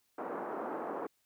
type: band-pass noise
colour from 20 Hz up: pink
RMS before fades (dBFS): -39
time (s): 0.18-1.07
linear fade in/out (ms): 5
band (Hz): 290 to 1200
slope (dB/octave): 24
effects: white hiss -75 dBFS RMS until 1.25 s